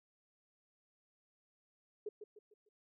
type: tone with echo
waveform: sine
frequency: 420 Hz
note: G#4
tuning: 19 cents sharp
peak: -38 dBFS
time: 2.06-2.09 s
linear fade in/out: 5 ms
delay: 150 ms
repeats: 4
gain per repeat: -8 dB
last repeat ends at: 2.69 s
effects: none